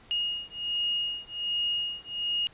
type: beating tone pair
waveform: sine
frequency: 2862 / 2863.3 Hz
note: F7 / F7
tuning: +42 / +43 cents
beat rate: 1.3 Hz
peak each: -31 dBFS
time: 0.11-2.47 s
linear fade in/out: 0 ms
effects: pink hiss -55 dBFS RMS until 2.53 s + resampled to 8000 Hz